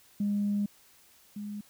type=tone pair in turn; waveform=sine; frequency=204.3 / 206.8 Hz; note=G#3 / G#3; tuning=-28 / -7 cents; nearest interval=unison; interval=21 cents; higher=second; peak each=-25 / -35 dBFS; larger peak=first; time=0.2-0.66 / 1.36-1.61 s; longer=first; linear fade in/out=5 ms; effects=tanh soft clip ceiling -21 dBFS + white hiss -60 dBFS RMS until 1.69 s